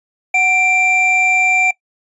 triangle tone pair together, 743 / 2359 Hz, F#5 / D7, +7 / +7 cents, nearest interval octave + minor sixth, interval 2000 cents, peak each -16 / -10 dBFS, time 0.34-1.71 s, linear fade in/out 5 ms, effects noise-tail reverb RT60 0.1 s tail -21 dB re dry + resampled to 24000 Hz

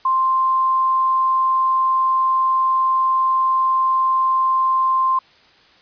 sine tone, 1050 Hz, C6, 6 cents sharp, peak -14 dBFS, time 0.05-5.19 s, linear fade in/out 5 ms, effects white hiss -51 dBFS RMS until 5.81 s + resampled to 11025 Hz

